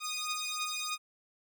10% pulse beating tone pair, 1235 / 1238.2 Hz, D#6 / D#6, -13 / -9 cents, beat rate 3.2 Hz, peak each -28 / -29 dBFS, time 0-0.98 s, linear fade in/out 50 ms, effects none

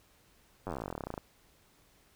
slowing click train, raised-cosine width 1 ms, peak -23 dBFS, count 25, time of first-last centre 0.67-1.178 s, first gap 10 ms, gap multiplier 1.06, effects pink hiss -65 dBFS RMS until 2.15 s

